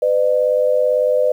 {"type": "tone pair together", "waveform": "sine", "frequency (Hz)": [505, 603], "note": ["B4", "D5"], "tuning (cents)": [39, 46], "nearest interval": "minor third", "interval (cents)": 307, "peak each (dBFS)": [-15, -16], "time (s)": [0.02, 1.32], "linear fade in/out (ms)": 5, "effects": ["8-bit"]}